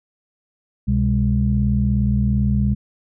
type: tone cluster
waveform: sine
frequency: 67 / 126 / 203.4 Hz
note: C2 / B2 / G#3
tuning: +42 / +35 / -36 cents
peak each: -19 dBFS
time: 0.87-2.75 s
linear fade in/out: 20 ms
effects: tanh soft clip ceiling -6 dBFS